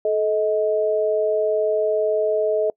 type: tone pair together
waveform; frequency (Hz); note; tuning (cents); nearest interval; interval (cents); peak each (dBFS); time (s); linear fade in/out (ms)
sine; 433.1 / 631; A4 / D#5; -27 / +24; perfect fifth; 651; -20; 0.05-2.7; 2
effects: noise-tail reverb RT60 0.1 s tail -25 dB re dry